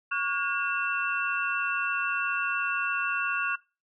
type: tone cluster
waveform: sine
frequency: 1124 / 1439 / 1616 / 2697 Hz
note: C#6 / F#6 / G#6 / E7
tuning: +24 / -49 / -48 / +39 cents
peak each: -32 / -29 / -36 / -32 dBFS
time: 0.11-3.56 s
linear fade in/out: 10 ms
effects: noise-tail reverb RT60 0.3 s tail -22 dB re dry